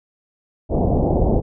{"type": "low-pass noise", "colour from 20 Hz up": "pink", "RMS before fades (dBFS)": -17, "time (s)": [0.69, 1.42], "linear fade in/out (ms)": 50, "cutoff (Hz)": 770, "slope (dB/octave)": 48, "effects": []}